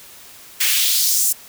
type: noise with high-pass filter sweep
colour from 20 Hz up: white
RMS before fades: -17 dBFS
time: 0.6-1.33 s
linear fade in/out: 10 ms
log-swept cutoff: 2000 to 8200 Hz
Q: 1.7
effects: white hiss -42 dBFS RMS until 1.48 s